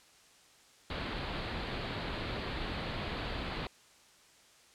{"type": "low-pass noise", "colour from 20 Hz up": "pink", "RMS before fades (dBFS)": -38, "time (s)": [0.9, 3.67], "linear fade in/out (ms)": 2, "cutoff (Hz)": 4600, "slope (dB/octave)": 96, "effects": ["white hiss -61 dBFS RMS until 4.74 s", "low-pass 8000 Hz 12 dB/octave"]}